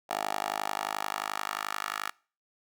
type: tone with high-pass filter sweep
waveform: 10% pulse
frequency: 51.4 Hz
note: G#1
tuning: 17 cents flat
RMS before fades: -34 dBFS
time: 0.09-2.11 s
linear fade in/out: 20 ms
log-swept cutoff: 700 to 1300 Hz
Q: 2.2
effects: noise-tail reverb RT60 0.4 s tail -24 dB re dry